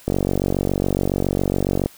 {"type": "click train", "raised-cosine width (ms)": 2, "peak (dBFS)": -6, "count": 85, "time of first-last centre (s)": [0.08, 1.86], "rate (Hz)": 47.2, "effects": ["white hiss -47 dBFS RMS until 1.97 s"]}